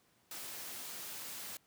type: noise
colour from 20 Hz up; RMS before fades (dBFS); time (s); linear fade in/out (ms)
white; -45; 0.31-1.57; 2
effects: pink hiss -71 dBFS RMS until 1.66 s + high-pass 100 Hz 12 dB/octave